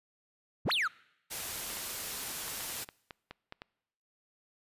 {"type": "exponential two-way sweep", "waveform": "triangle", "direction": "up then down", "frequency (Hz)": [70, 4435, 1178], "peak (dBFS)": -26, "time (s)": [0.65, 0.88], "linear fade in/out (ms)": 10, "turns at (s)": 0.72}
{"type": "noise", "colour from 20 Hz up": "white", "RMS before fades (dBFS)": -38, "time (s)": [1.3, 2.85], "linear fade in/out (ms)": 20}
{"type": "clicks", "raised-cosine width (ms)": 0.3, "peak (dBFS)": -27, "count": 10, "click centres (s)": [1.702, 1.77, 2.48, 2.607, 2.698, 2.889, 3.108, 3.31, 3.524, 3.619]}
{"effects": ["noise-tail reverb RT60 0.9 s tail -25 dB re dry", "resampled to 32000 Hz"]}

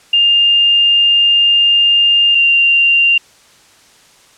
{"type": "tone pair in turn", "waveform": "sine", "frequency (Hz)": [2808, 2779], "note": ["F7", "F7"], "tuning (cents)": [9, -9], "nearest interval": "unison", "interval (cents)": 18, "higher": "first", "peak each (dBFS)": -7, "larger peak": "neither", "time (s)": [[0.13, 2.35], [2.35, 3.18]], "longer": "first", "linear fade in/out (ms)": 5, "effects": ["white hiss -46 dBFS RMS until 4.37 s", "low-pass 8000 Hz 12 dB/octave"]}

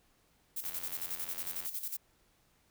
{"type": "noise with tremolo", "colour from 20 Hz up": "violet", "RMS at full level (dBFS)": -37, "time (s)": [0.56, 1.97], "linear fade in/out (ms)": 10, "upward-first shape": "square", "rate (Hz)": 11, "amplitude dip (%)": 65}
{"type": "click train", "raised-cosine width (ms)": 0.2, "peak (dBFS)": -30, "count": 89, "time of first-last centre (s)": [0.64, 1.661], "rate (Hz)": 86.2}
{"effects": ["pink hiss -70 dBFS RMS until 2.7 s"]}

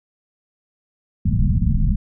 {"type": "low-pass noise", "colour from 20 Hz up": "pink", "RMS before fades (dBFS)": -17, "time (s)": [1.25, 1.96], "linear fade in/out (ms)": 5, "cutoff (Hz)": 230, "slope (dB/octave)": 96, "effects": []}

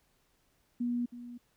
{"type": "tone with echo", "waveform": "sine", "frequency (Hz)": 241.4, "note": "B3", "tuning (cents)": -39, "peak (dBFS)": -29, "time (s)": [0.8, 1.06], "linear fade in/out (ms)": 10, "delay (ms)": 320, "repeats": 1, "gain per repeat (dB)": -13, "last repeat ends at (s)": 1.38, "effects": ["pink hiss -72 dBFS RMS until 1.56 s"]}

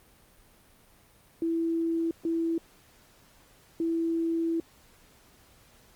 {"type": "tone bursts at uneven times", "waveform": "sine", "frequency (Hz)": 330.7, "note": "E4", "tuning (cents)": 6, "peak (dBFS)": -25, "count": 3, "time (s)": [[1.42, 2.11], [2.25, 2.58], [3.8, 4.6]], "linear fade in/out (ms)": 2, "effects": ["pink hiss -59 dBFS RMS until 5.95 s", "Opus 32 kbps"]}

